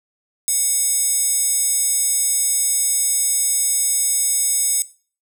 square tone with high-pass filter, 730 Hz, F#5, 24 cents flat, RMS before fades -19 dBFS, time 0.48-4.82 s, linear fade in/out 0 ms, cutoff 8100 Hz, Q 3.5, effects noise-tail reverb RT60 0.4 s tail -19 dB re dry

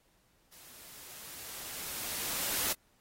white noise with level ramp, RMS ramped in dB -55 to -31 dBFS, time 0.52-2.73 s, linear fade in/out 5 ms, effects pink hiss -70 dBFS RMS until 3 s + AAC 48 kbps

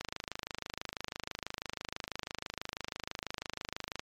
click train, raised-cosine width 0.2 ms, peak -19 dBFS, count 105, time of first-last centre 0.01-3.995 s, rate 26.1 Hz, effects MP3 96 kbps

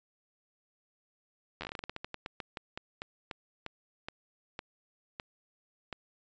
slowing click train, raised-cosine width 0.3 ms, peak -22 dBFS, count 25, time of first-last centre 1.61-5.927 s, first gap 11 ms, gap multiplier 1.2, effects resampled to 16000 Hz

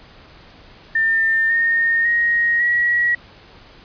sine tone with pitch steps, 1801 / 1838.8 / 1877.5 / 1916.9 Hz, A6 / A#6 / A#6 / A#6, +40 / -24 / +12 / +48 cents, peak -14 dBFS, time 0.95-3.15 s, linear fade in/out 5 ms, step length 550 ms, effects pink hiss -45 dBFS RMS until 3.84 s + resampled to 11025 Hz

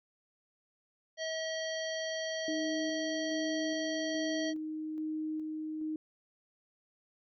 harmonic tone, 641 Hz, E5, 49 cents flat, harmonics 1 / 3 / 5 / 7 / 9, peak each -36 / -41 / -43 / -44 / -46 dBFS, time 1.17-4.54 s, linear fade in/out 50 ms
sine tone with tremolo, 311.1 Hz, D#4, in tune, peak -33 dBFS, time 2.48-5.96 s, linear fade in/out 2 ms, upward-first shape square, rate 1.2 Hz, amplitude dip 25%
effects none

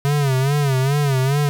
square tone with vibrato, 138.2 Hz, C#3, 5 cents flat, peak -16 dBFS, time 0.05-1.49 s, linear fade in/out 0 ms, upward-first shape sine, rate 2.4 Hz, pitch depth 110 cents each way, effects none

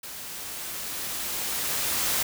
white noise with level ramp, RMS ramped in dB -39 to -25 dBFS, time 0.03-2.23 s, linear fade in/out 5 ms, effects none

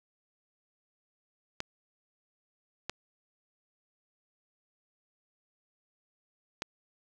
clicks, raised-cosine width 0.2 ms, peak -16 dBFS, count 3, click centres 1.604 / 2.896 / 6.621 s, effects none

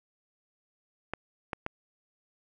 clicks, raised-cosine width 0.5 ms, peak -17 dBFS, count 3, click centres 1.136 / 1.532 / 1.664 s, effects none

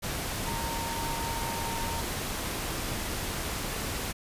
sine tone in noise, 921 Hz, A#5, 21 cents flat, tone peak -35 dBFS, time 0.46-2.02 s, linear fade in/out 20 ms, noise pink, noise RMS -33 dBFS, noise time 0.02-4.13 s, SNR -5 dB, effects resampled to 32000 Hz

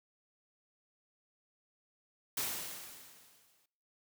white noise with exponential decay, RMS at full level -34 dBFS, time 2.37-3.66 s, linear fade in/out 5 ms, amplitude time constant 280 ms, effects noise-tail reverb RT60 0.8 s tail -23 dB re dry + high-pass 80 Hz 12 dB/octave

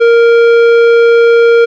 triangle tone with tanh clipping, 466.3 Hz, A#4, 1 cent sharp, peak -5 dBFS, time 0-1.66 s, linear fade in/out 20 ms, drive 16 dB, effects none

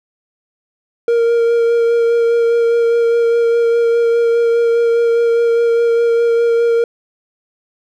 triangle tone with vibrato, 466.2 Hz, A#4, in tune, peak -8 dBFS, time 1.08-6.84 s, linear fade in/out 2 ms, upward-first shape sine, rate 4.9 Hz, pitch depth 13 cents each way, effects none

